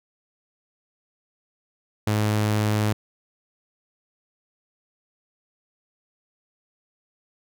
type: tone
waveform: sawtooth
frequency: 106.2 Hz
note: G#2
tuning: 39 cents sharp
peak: -16 dBFS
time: 2.07-2.93 s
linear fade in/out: 5 ms
effects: none